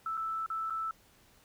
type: tone with dropouts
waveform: sine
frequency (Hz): 1318.5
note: E6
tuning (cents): 0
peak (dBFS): -32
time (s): 0.06-0.91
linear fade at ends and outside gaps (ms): 2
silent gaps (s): 0.171-0.175 / 0.462-0.501 / 0.699-0.705
effects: pink hiss -63 dBFS RMS until 1.44 s